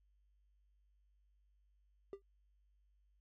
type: tone with exponential decay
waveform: triangle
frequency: 396.2 Hz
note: G4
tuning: 18 cents sharp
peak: -38 dBFS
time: 2.13-2.22 s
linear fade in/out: 1 ms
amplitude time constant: 18 ms
effects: added 50 Hz sine -70 dBFS peak until 3.2 s + AAC 32 kbps